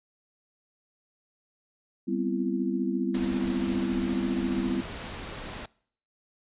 sine chord, C major seventh, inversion second, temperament equal with one note detuned, 196 / 246.9 / 261.6 / 336.2 Hz, G3 / B3 / C4 / E4, 0 / 0 / 0 / +34 cents, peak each -31 dBFS, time 2.07-4.82 s, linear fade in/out 20 ms
pink noise, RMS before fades -38 dBFS, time 3.14-5.66 s, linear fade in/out 5 ms
effects noise-tail reverb RT60 0.6 s tail -24 dB re dry + resampled to 8000 Hz

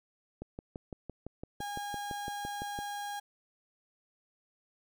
click train, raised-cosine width 2 ms, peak -27 dBFS, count 15, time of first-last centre 0.42-2.789 s, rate 5.91 Hz
35% pulse tone, 817 Hz, G#5, 29 cents flat, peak -35 dBFS, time 1.6-3.2 s, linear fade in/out 10 ms
effects none

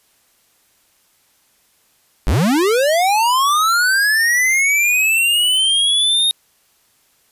square linear sweep, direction up, 36.44 to 3729 Hz, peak -13 dBFS, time 2.27-6.31 s, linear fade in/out 0 ms, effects white hiss -58 dBFS RMS until 7.31 s + resampled to 32000 Hz

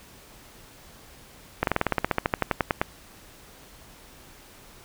slowing click train, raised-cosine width 0.5 ms, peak -6 dBFS, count 18, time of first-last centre 1.63-2.815 s, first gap 42 ms, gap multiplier 1.06, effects pink hiss -50 dBFS RMS until 4.84 s

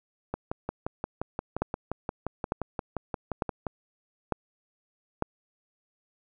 two click trains, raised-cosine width 1 ms, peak -16 / -12 dBFS, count 20 / 5, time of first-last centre 0.34-3.667 / 1.62-5.224 s, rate 5.71 / 1.11 Hz, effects none

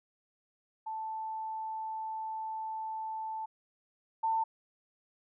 sine tone pair in turn, 880 / 893.8 Hz, A5 / A5, 0 / +27 cents, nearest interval unison, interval 27 cents, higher second, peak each -35 / -27 dBFS, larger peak second, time 0.86-3.46 / 4.23-4.44 s, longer first, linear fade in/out 10 ms, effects none

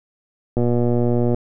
click train, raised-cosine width 2 ms, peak -7 dBFS, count 94, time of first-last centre 0.57-1.345 s, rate 120 Hz, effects none

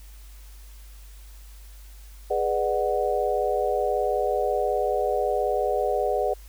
sine chord, G# half-diminished seventh, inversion none, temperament equal with one note detuned, 415.3 / 493.9 / 599.3 / 740 Hz, G#4 / B4 / D5 / F#5, 0 / 0 / +35 / 0 cents, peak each -27 dBFS, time 2.3-6.34 s, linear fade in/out 10 ms, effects added 50 Hz sine -42 dBFS peak until 6.48 s + white hiss -54 dBFS RMS until 6.48 s

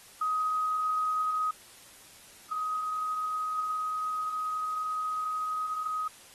sine tone pair in turn, 1258 / 1258 Hz, D#6 / D#6, +19 / +19 cents, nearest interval unison, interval 0 cents, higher neither, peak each -26 / -29 dBFS, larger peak first, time 0.21-1.51 / 2.51-6.08 s, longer second, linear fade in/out 5 ms, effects white hiss -53 dBFS RMS until 6.34 s + AAC 32 kbps

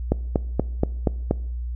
click train, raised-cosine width 2 ms, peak -5 dBFS, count 6, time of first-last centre 0.12-1.31 s, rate 4.2 Hz, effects noise-tail reverb RT60 0.7 s tail -22 dB re dry + added 60 Hz sine -26 dBFS peak until 1.75 s

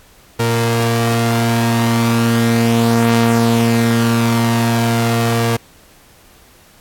sawtooth tone pair together, 116.24 / 232.3 Hz, A#2 / A#3, -4 / -6 cents, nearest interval octave, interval 1198 cents, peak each -11 dBFS, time 0.39-5.57 s, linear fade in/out 10 ms, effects pink hiss -47 dBFS RMS until 6.8 s + AAC 64 kbps

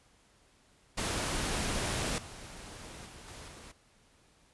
pink noise with level steps, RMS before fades -33 / -47 / -50 / -47 / -50 dBFS, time 0.97-3.72 s, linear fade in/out 10 ms, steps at 2.18 / 3.06 / 3.28 / 3.48 s, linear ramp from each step 2 ms, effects pink hiss -65 dBFS RMS until 4.53 s + resampled to 24000 Hz

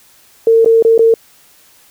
sine tone with dropouts, 454 Hz, A#4, 46 cents flat, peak -5 dBFS, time 0.47-1.14 s, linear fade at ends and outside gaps 2 ms, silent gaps 0.647-0.659 / 0.825-0.849 / 0.979-0.992 s, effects white hiss -47 dBFS RMS until 1.9 s

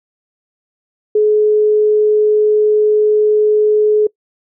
sine tone, 424.6 Hz, G#4, 38 cents sharp, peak -8 dBFS, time 1.15-4.07 s, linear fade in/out 5 ms, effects noise-tail reverb RT60 0.1 s tail -23 dB re dry

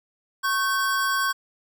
square tone pair together, 1100 / 1542 Hz, C#6 / G6, -14 / -29 cents, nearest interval tritone, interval 585 cents, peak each -25 dBFS, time 0.43-1.33 s, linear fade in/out 20 ms, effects none

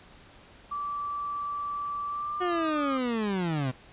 sine tone with pitch glide, 1161 to 1230 Hz, D6 to D#6, -20 to -20 cents, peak -30 dBFS, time 0.71-2.98 s, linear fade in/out 10 ms, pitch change +100 cents, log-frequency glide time 2.08-2.78 s
30% pulse linear sweep, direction down, 366.2 to 123.47 Hz, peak -24 dBFS, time 2.4-3.72 s, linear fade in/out 20 ms
effects pink hiss -53 dBFS RMS until 3.92 s + resampled to 8000 Hz

